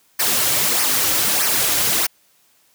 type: noise with flanger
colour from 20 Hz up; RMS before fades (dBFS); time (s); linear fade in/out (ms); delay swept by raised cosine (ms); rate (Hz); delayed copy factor
white; -18; 0.19-2.07; 10; 0.26 to 4.76; 1.6; -0.6
effects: white hiss -58 dBFS RMS until 2.74 s + high-pass 80 Hz 12 dB/octave